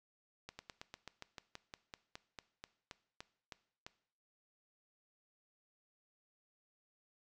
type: slowing click train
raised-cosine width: 0.2 ms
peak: -29 dBFS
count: 18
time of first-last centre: 0.49-3.865 s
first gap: 100 ms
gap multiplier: 1.08
effects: noise-tail reverb RT60 0.6 s tail -18 dB re dry